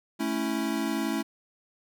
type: chord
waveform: square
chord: A major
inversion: none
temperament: equal with one note detuned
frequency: 219.2 / 277.2 / 329.6 Hz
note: A3 / C#4 / E4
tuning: -6 / 0 / 0 cents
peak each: -32 dBFS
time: 0.19-1.23 s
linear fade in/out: 20 ms
effects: none